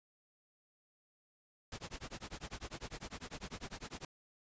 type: noise with tremolo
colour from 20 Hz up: pink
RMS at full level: -43 dBFS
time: 1.72-4.05 s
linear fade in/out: 2 ms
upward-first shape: sine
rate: 10 Hz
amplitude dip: 100%
effects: resampled to 16000 Hz